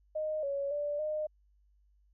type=tone with pitch steps; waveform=sine; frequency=618 / 559 / 585 / 612 Hz; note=D#5 / C#5 / D5 / D#5; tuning=-12 / +14 / -7 / -29 cents; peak=-31 dBFS; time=0.15-1.27 s; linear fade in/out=10 ms; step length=280 ms; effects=added 50 Hz sine -64 dBFS peak until 2.13 s